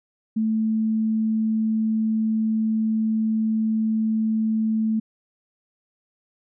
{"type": "tone", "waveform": "sine", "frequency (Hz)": 220, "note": "A3", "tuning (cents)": 0, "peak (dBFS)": -19, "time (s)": [0.36, 5], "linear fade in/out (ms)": 10, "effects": []}